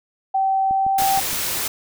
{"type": "tone with pitch glide", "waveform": "sine", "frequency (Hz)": [772, 778.7], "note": ["G5", "G5"], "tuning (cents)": [-27, -12], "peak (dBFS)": -16, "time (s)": [0.34, 1.2], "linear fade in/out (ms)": 10, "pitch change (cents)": 15, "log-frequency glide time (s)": [0.65, 1.04]}
{"type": "click train", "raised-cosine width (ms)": 3, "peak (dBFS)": -22, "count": 5, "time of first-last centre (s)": [0.71, 1.331], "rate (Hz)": 6.44}
{"type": "noise", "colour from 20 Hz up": "white", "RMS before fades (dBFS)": -24, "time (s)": [0.98, 1.68], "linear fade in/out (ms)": 5}
{"effects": []}